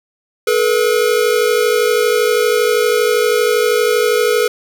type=tone pair together; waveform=square; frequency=429.8 / 482.4 Hz; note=A4 / B4; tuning=-41 / -41 cents; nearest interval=major second; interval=200 cents; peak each=-15 dBFS; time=0.47-4.48 s; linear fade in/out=5 ms; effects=none